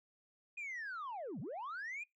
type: linear two-way sweep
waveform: sine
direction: down then up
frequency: 2489 to 118 to 2489 Hz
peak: -39 dBFS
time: 0.57-2.04 s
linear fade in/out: 10 ms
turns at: 1.4 s
effects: noise-tail reverb RT60 0.2 s tail -26 dB re dry + tanh soft clip ceiling -39 dBFS